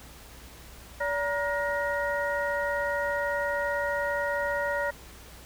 sine tone cluster, 574 / 945 / 1430 / 1880 Hz, D5 / A#5 / F6 / A#6, -40 / +23 / +41 / +14 cents, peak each -29 / -33 / -34 / -32 dBFS, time 1-4.91 s, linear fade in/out 10 ms, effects added 60 Hz sine -49 dBFS peak until 5.45 s + pink hiss -49 dBFS RMS until 5.45 s

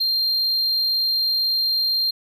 triangle tone, 4186 Hz, C8, in tune, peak -17 dBFS, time 0-2.11 s, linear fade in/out 10 ms, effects none

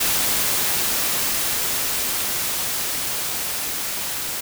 white noise with level ramp, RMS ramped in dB -20 to -27 dBFS, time 0-4.41 s, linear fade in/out 10 ms, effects none

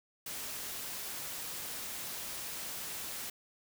white noise, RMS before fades -41 dBFS, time 0.26-3.3 s, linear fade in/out 5 ms, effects none

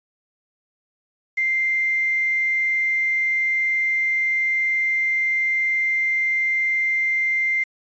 sine tone with quantisation, 2093 Hz, C7, in tune, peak -18 dBFS, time 1.37-7.64 s, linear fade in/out 10 ms, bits 7, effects resampled to 16000 Hz

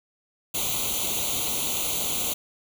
white noise with comb filter, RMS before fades -27 dBFS, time 0.54-2.34 s, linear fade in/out 10 ms, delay 0.29 ms, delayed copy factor +0.95, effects none

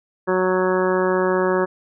harmonic tone, 185 Hz, F#3, in tune, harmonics 1 / 2 / 3 / 4 / 5 / 6 / 7 / 8 / 9, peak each -26 / -19 / -23 / -33 / -27 / -28 / -31 / -33 / -29 dBFS, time 0.27-1.66 s, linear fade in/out 20 ms, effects none

